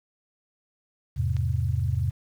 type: chord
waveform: sine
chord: E augmented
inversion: none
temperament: just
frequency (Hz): 82.41 / 103.01 / 128.76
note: E2 / G#2 / B#2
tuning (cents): 0 / -14 / -27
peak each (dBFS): -27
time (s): 1.16-2.11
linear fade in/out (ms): 20
type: click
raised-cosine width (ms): 0.2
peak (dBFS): -26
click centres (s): 1.367
effects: 9-bit